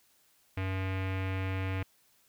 square tone with low-pass filter, 94.9 Hz, F#2, 44 cents sharp, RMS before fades -33 dBFS, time 0.57-1.83 s, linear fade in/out 5 ms, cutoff 2400 Hz, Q 3, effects white hiss -67 dBFS RMS until 2.28 s

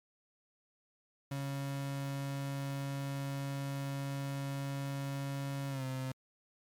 35% pulse tone with pitch glide, 138.59 to 130.96 Hz, C#3 to C3, 0 to +2 cents, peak -34 dBFS, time 1.31-6.12 s, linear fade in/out 5 ms, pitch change -98 cents, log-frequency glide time 5.69-5.84 s, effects MP3 96 kbps

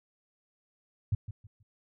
sine tone with echo, 104.2 Hz, G#2, 6 cents sharp, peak -23 dBFS, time 1.12-1.15 s, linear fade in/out 5 ms, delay 160 ms, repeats 3, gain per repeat -12 dB, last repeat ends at 1.63 s, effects none

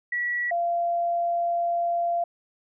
sine tone pair in turn, 1937 / 688.6 Hz, B6 / F5, -34 / -25 cents, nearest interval octave + tritone, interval 1791 cents, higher first, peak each -24 / -22 dBFS, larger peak second, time 0.12-0.51 / 0.51-2.24 s, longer second, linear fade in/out 5 ms, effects none

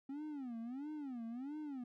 triangle tone with vibrato, 264.1 Hz, C4, 16 cents sharp, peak -40 dBFS, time 0.09-1.84 s, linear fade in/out 5 ms, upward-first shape sine, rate 1.5 Hz, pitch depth 260 cents each way, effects none

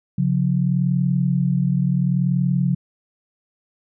sine tone pair together, 137.9 / 178.59 Hz, C#3 / F3, -9 / +39 cents, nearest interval major third, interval 448 cents, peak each -19 dBFS, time 0.18-2.75 s, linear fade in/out 5 ms, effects none

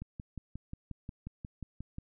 click train, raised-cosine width 5 ms, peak -28 dBFS, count 12, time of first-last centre 0.02-1.984 s, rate 5.6 Hz, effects none

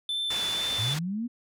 triangle tone with vibrato, 3520 Hz, A7, in tune, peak -26 dBFS, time 0.09-0.94 s, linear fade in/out 2 ms, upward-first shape triangle, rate 2.1 Hz, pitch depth 16 cents each way
white low-pass noise, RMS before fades -36 dBFS, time 0.3-0.99 s, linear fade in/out 5 ms, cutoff 5400 Hz, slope 12 dB/octave
sine linear sweep, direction up, 98 to 246.9 Hz, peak -28 dBFS, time 0.78-1.28 s, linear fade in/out 20 ms
effects none

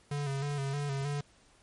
square tone with vibrato, 140.8 Hz, C#3, 27 cents sharp, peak -32 dBFS, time 0.11-1.21 s, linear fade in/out 5 ms, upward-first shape square, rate 3.2 Hz, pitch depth 44 cents each way, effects pink hiss -63 dBFS RMS until 1.62 s + MP3 48 kbps

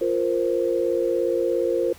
sine chord, F suspended fourth, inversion none, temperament equal, 349.2 / 466.2 / 523.3 Hz, F4 / Bb4 / C5, 0 / 0 / 0 cents, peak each -24 dBFS, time 0.01-1.93 s, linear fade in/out 5 ms, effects pink hiss -48 dBFS RMS until 1.98 s

